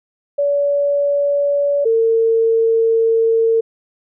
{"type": "tone pair in turn", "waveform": "sine", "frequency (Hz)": [571, 453.1], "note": ["D5", "A#4"], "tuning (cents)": [-49, -49], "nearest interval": "major third", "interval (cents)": 400, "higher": "first", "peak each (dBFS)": [-13, -11], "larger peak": "second", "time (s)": [[0.38, 1.85], [1.85, 3.61]], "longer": "second", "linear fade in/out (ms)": 10, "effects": []}